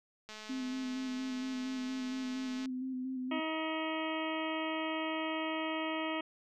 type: click train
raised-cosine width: 0.2 ms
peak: -30 dBFS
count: 510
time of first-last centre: 0.29-2.657 s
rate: 215 Hz
type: tone with vibrato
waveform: sine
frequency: 258 Hz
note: C4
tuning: 24 cents flat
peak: -35 dBFS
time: 0.49-3.4 s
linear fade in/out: 10 ms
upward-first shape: square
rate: 4.3 Hz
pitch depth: 23 cents each way
type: harmonic tone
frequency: 317.5 Hz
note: D#4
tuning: 35 cents sharp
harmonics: 1 / 2 / 3 / 4 / 6 / 7 / 8 / 9 / 10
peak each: -37 / -40 / -42 / -43 / -45 / -45 / -46 / -47 / -47 dBFS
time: 3.31-6.21 s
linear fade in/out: 5 ms
effects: none